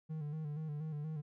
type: tone with vibrato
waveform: triangle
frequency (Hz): 152.4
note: D#3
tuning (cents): -36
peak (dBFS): -36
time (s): 0.09-1.22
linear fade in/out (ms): 20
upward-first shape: square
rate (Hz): 4.2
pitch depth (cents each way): 54
effects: none